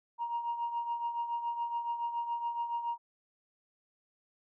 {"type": "tone with tremolo", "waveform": "sine", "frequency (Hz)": 941, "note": "A#5", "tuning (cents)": 16, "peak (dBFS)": -28, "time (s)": [0.18, 2.98], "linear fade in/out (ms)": 50, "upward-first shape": "triangle", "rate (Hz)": 7.1, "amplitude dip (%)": 70, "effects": ["tanh soft clip ceiling -27 dBFS"]}